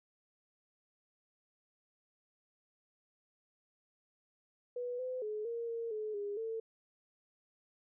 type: tone with pitch steps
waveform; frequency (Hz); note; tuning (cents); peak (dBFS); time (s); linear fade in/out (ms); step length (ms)
sine; 490 / 509 / 426 / 466.4 / 461.6 / 429.2 / 407.9 / 448.9; B4 / C5 / G#4 / A#4 / A#4 / A4 / G#4 / A4; -14 / -48 / +44 / +1 / -17 / -43 / -31 / +35; -36; 4.76-6.6; 5; 230
effects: none